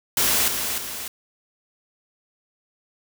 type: noise with echo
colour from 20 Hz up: white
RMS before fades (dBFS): -20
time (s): 0.17-0.48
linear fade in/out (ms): 2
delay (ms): 300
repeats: 2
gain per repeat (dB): -6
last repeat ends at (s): 1.08
effects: none